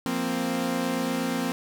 sawtooth chord, F suspended fourth, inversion none, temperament equal, 174.61 / 233.1 / 261.6 Hz, F3 / Bb3 / C4, 0 / 0 / 0 cents, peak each -29 / -26 / -24 dBFS, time 0.06-1.52 s, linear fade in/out 0 ms, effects none

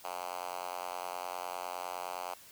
5% pulse tone with high-pass filter, 89.8 Hz, F2, 49 cents sharp, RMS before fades -40 dBFS, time 0.04-2.34 s, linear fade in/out 5 ms, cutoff 760 Hz, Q 2.1, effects white hiss -55 dBFS RMS until 2.51 s

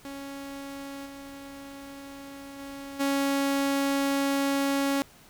sawtooth tone with level steps, 277.2 Hz, C#4, in tune, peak -33 / -37 / -34 / -20 dBFS, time 0.05-5.02 s, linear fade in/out 0 ms, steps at 1.05 / 2.58 / 2.99 s, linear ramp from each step 20 ms, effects pink hiss -54 dBFS RMS until 5.29 s

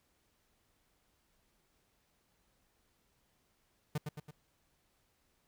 45% pulse tone with echo, 149.9 Hz, D3, 36 cents sharp, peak -32 dBFS, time 3.95-3.98 s, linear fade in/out 5 ms, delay 110 ms, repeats 3, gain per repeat -5 dB, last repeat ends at 4.31 s, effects pink hiss -75 dBFS RMS until 5.47 s

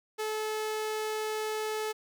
sawtooth tone, 432.1 Hz, A4, 31 cents flat, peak -27 dBFS, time 0.18-1.93 s, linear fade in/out 20 ms, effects none

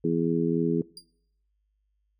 harmonic tone, 83.3 Hz, E2, 19 cents sharp, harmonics 2 / 3 / 4 / 5, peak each -28 / -28 / -28 / -28 dBFS, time 0.04-0.82 s, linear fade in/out 5 ms
35% pulse tone with exponential decay, 4798 Hz, D8, 36 cents sharp, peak -35 dBFS, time 0.97-1.06 s, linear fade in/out 2 ms, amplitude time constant 19 ms
effects noise-tail reverb RT60 0.7 s tail -23 dB re dry + added 51 Hz sine -70 dBFS peak until 2.19 s

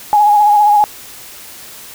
sine tone with vibrato, 832 Hz, G#5, 3 cents sharp, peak -6 dBFS, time 0.13-0.84 s, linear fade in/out 0 ms, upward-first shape triangle, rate 15 Hz, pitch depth 43 cents each way, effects white hiss -34 dBFS RMS until 1.94 s

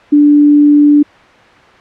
sine tone, 292.9 Hz, D4, 5 cents flat, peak -3 dBFS, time 0.12-1.03 s, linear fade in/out 10 ms, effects white hiss -40 dBFS RMS until 1.8 s + low-pass 2000 Hz 12 dB/octave

